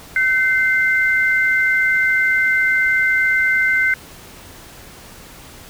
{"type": "tone pair together", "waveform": "sine", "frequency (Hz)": [1532.9, 2081], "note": ["G6", "C7"], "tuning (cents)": [-39, -10], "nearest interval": "perfect fourth", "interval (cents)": 529, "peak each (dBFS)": -16, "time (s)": [0.16, 3.94], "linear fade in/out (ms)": 2, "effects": ["pink hiss -40 dBFS RMS until 5.69 s"]}